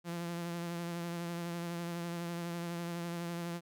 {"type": "tone with vibrato", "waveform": "sawtooth", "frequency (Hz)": 171.2, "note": "F3", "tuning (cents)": -34, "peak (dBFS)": -33, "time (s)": [0.04, 3.61], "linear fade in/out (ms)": 50, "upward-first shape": "triangle", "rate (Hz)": 12, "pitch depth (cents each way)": 29, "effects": []}